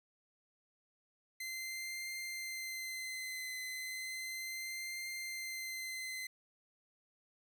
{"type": "tone with vibrato", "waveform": "sawtooth", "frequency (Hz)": 2067, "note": "C7", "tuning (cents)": -22, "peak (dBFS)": -37, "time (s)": [1.4, 6.27], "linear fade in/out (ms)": 5, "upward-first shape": "triangle", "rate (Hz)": 0.34, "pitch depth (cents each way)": 26, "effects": []}